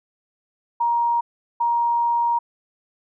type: tone bursts at uneven times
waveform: sine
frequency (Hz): 942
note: A#5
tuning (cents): +18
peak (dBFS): -17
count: 2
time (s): 0.8-1.21 / 1.6-2.39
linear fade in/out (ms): 10
effects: none